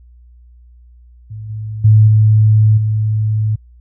sine tone with level steps, 108 Hz, A2, 32 cents flat, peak -25 / -21 / -4 / -6 / -12 dBFS, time 1.3-3.56 s, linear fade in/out 10 ms, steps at 1.49 / 1.84 / 2.07 / 2.77 s, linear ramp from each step 10 ms, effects added 60 Hz sine -40 dBFS peak until 3.8 s

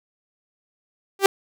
sawtooth tone with exponential growth, 392 Hz, G4, in tune, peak -3 dBFS, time 1.19-1.26 s, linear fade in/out 2 ms, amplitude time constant 15 ms, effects none

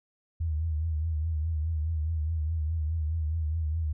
sine tone with vibrato, 79.2 Hz, D#2, 31 cents sharp, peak -26 dBFS, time 0.4-3.93 s, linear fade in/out 10 ms, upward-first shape triangle, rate 4.8 Hz, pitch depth 96 cents each way, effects none

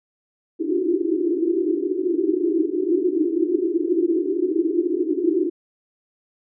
pink band-pass noise, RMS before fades -21 dBFS, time 0.59-5.5 s, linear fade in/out 20 ms, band 310 to 380 Hz, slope 96 dB/octave, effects none

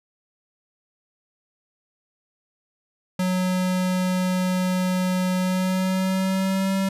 square tone with pitch glide, 183.8 to 192.94 Hz, F#3 to G3, -11 to -27 cents, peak -21 dBFS, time 3.19-6.89 s, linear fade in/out 5 ms, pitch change +84 cents, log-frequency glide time 5.37-6.74 s, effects resampled to 32000 Hz

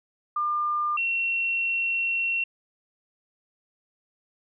sine tone pair in turn, 1200 / 2724 Hz, D6 / F7, +37 / -44 cents, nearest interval octave + major second, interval 1419 cents, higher second, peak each -23 dBFS, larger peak neither, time 0.36-0.97 / 0.97-2.44 s, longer second, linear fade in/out 5 ms, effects none

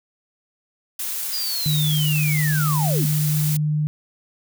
blue noise, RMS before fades -27 dBFS, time 0.99-3.57 s, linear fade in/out 5 ms
sine linear sweep, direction down, 4978 to 164.81 Hz, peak -25 dBFS, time 1.32-3.07 s, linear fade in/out 20 ms
sine tone, 151.3 Hz, D#3, 48 cents flat, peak -18 dBFS, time 1.66-3.87 s, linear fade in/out 0 ms
effects none

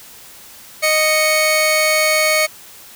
sawtooth tone pair together, 621.2 / 2217 Hz, D#5 / C#7, -3 / 0 cents, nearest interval octave + minor seventh, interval 2203 cents, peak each -12 dBFS, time 0.82-2.47 s, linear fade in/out 20 ms, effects white hiss -40 dBFS RMS until 2.95 s

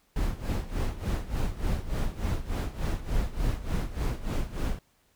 brown noise with tremolo, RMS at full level -26 dBFS, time 0.16-4.79 s, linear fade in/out 2 ms, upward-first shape sine, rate 3.4 Hz, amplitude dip 80%, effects pink hiss -67 dBFS RMS until 5.15 s

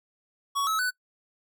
square tone with pitch steps, 1120 / 1294 / 1495 Hz, C#6 / E6 / F#6, +18 / -32 / +17 cents, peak -25 dBFS, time 0.55-0.91 s, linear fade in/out 20 ms, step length 120 ms, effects noise-tail reverb RT60 0.1 s tail -24 dB re dry

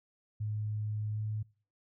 sine tone with pitch glide, 106.4 to 107.39 Hz, G#2 to A2, +42 to -42 cents, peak -32 dBFS, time 0.4-1.43 s, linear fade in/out 10 ms, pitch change +16 cents, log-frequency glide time 1.12-1.2 s, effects noise-tail reverb RT60 0.4 s tail -23 dB re dry

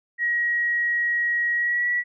sine tone with pitch glide, 1900 to 1939.9 Hz, A#6 to B6, +33 to -32 cents, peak -20 dBFS, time 0.18-2.04 s, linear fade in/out 50 ms, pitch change +35 cents, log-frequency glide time 1.55-1.89 s, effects none

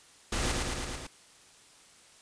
pink noise with echo, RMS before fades -31 dBFS, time 0.32-0.52 s, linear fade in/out 5 ms, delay 110 ms, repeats 5, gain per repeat -2 dB, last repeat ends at 1.07 s, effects white hiss -57 dBFS RMS until 2.21 s + resampled to 22050 Hz

